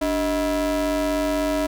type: ring-modulated tone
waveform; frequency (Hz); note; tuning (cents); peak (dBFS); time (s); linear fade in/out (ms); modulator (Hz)
square; 169.7; F3; -49; -18; 0.01-1.67; 10; 461
effects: none